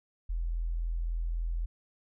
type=tone; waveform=sine; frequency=41.84 Hz; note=E1; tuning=27 cents sharp; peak=-29 dBFS; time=0.29-1.66 s; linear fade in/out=10 ms; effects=none